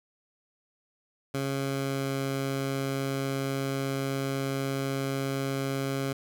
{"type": "tone with pitch glide", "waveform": "15% pulse", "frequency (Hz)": [137.1, 136.31], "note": ["C#3", "C#3"], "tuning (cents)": [-19, -29], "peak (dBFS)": -22, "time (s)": [1.34, 6.13], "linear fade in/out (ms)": 5, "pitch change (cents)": -10, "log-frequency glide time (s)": [1.55, 2.18], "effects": []}